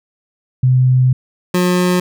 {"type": "tone pair in turn", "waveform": ["sine", "25% pulse"], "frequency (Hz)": [128, 179.92], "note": ["C3", "F#3"], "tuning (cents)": [-38, -48], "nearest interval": "tritone", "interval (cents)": 590, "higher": "second", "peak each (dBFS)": -8, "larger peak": "neither", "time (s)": [[0.63, 1.13], [1.54, 2]], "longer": "first", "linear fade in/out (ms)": 5, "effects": []}